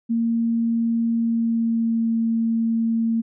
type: tone with pitch glide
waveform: sine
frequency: 230.4 to 227.6 Hz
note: A#3 to A#3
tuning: -20 to -41 cents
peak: -18 dBFS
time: 0.09-3.22 s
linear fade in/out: 20 ms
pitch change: -21 cents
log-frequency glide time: 1.14-2.15 s
effects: none